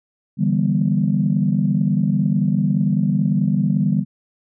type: chord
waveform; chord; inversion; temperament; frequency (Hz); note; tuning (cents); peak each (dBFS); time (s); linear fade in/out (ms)
sine; E minor seventh; third; equal with one note detuned; 146.83 / 164.81 / 196 / 241; D3 / E3 / G3 / B3; 0 / 0 / 0 / -42; -20 / -22 / -18 / -23; 0.37-4.05; 50
effects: tanh soft clip ceiling -5 dBFS